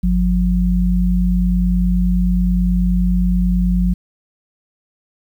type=tone pair together; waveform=sine; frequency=50.48 / 179.9 Hz; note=G#1 / F#3; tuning=-48 / -48 cents; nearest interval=octave + minor seventh; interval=2200 cents; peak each=-15 dBFS; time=0.03-3.94 s; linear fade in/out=10 ms; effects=8-bit